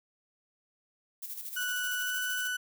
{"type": "noise with tremolo", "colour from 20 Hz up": "violet", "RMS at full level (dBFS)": -39, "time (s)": [1.22, 2.48], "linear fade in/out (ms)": 10, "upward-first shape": "square", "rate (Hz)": 13, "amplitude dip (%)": 50}
{"type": "tone with pitch glide", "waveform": "35% pulse", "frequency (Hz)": [1480, 1490.3], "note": ["F#6", "F#6"], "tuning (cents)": [0, 12], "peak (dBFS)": -29, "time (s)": [1.56, 2.57], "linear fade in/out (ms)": 10, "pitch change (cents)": 12, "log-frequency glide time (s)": [1.99, 2.16]}
{"effects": []}